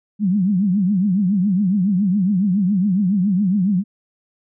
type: tone with vibrato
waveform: sine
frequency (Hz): 193.3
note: G3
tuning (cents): -24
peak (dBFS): -14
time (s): 0.19-3.84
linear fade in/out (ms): 50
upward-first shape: triangle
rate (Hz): 7.2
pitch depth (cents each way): 200
effects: none